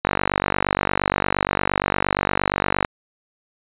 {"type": "click train", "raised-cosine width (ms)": 0.5, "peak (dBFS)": -3, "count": 137, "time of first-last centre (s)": [0.05, 2.848], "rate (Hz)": 48.6, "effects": ["resampled to 8000 Hz"]}